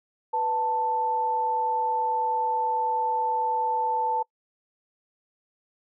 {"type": "tone pair together", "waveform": "sine", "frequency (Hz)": [493.9, 884.6], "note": ["B4", "A5"], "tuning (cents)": [0, 9], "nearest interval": "minor seventh", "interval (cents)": 1009, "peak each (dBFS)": [-32, -23], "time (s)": [0.33, 4.23], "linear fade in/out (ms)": 10, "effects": ["noise-tail reverb RT60 0.1 s tail -24 dB re dry"]}